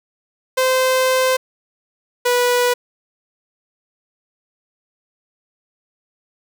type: tone pair in turn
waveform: sawtooth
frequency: 517 / 490 Hz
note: C5 / B4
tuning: -21 / -14 cents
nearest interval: minor second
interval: 93 cents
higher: first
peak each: -10 dBFS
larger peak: neither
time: 0.57-1.37 / 2.25-2.74 s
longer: first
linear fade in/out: 10 ms
effects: none